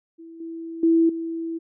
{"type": "tone with level steps", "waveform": "sine", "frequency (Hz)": 329.6, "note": "E4", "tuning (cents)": 0, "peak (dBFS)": [-39, -31, -14, -26], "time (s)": [0.18, 1.59], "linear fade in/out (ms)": 20, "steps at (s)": [0.4, 0.83, 1.09], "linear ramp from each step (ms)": 5, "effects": []}